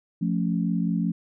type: chord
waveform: sine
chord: F augmented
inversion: none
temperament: equal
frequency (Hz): 174.61 / 220 / 277.2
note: F3 / A3 / C#4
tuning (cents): 0 / 0 / 0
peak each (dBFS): -24 / -27 / -30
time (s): 0.21-1.12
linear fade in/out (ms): 10
effects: none